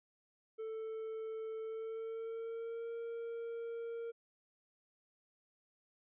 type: tone with pitch glide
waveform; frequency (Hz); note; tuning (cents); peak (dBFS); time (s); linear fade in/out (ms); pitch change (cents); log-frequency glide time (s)
triangle; 442.3 to 463.2; A4 to A#4; +9 to -11; -38; 0.58-4.12; 20; +80; 1.61-2.92
effects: resampled to 8000 Hz